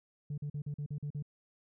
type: tone bursts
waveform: sine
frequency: 146 Hz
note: D3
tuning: 10 cents flat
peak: -33 dBFS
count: 8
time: 0.3-1.225 s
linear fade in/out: 5 ms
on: 78 ms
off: 43 ms
effects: tanh soft clip ceiling -33 dBFS